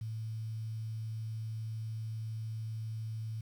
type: tone with quantisation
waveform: sine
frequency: 110.9 Hz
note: A2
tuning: 14 cents sharp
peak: -36 dBFS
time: 0.01-3.41 s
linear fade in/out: 5 ms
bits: 10
effects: none